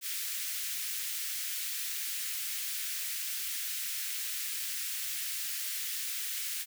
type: high-pass noise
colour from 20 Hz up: white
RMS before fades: -36 dBFS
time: 0.01-6.66 s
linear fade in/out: 50 ms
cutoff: 1700 Hz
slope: 24 dB/octave
effects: none